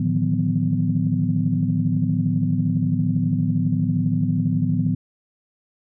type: tone cluster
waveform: sine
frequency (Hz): 110.3 / 151.4 / 163.7 / 181.4 / 249.6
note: A2 / D#3 / E3 / F#3 / B3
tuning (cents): +5 / -47 / -12 / -34 / +19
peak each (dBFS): -24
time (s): 0-4.95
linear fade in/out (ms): 5
effects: tanh soft clip ceiling -6 dBFS